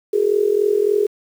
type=tone with amplitude modulation; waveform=sine; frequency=412.9 Hz; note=G#4; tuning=10 cents flat; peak=-10 dBFS; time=0.13-1.07 s; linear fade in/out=10 ms; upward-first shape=sine; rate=43.5 Hz; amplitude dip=85%; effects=7-bit